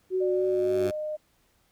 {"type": "tone with exponential growth", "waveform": "10% pulse", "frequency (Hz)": 98, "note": "G2", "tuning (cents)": 0, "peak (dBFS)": -22, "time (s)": [0.03, 0.91], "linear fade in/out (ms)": 5, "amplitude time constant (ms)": 190}
{"type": "tone with vibrato", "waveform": "sine", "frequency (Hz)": 369.9, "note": "F#4", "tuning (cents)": 0, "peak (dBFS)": -23, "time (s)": [0.1, 0.91], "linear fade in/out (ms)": 50, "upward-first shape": "triangle", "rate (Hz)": 3.4, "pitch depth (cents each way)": 17}
{"type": "tone with pitch glide", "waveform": "sine", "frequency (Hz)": [594, 611.1], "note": ["D5", "D#5"], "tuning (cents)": [20, -31], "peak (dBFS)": -29, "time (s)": [0.2, 1.17], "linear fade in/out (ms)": 20, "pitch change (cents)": 49, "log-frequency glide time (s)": [0.5, 0.68]}
{"effects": ["pink hiss -67 dBFS RMS until 1.71 s"]}